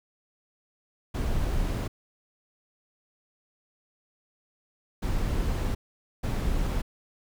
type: noise bursts at uneven times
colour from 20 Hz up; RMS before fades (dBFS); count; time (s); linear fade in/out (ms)
brown; -27; 3; 1.14-1.88 / 5.02-5.75 / 6.23-6.82; 10
effects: none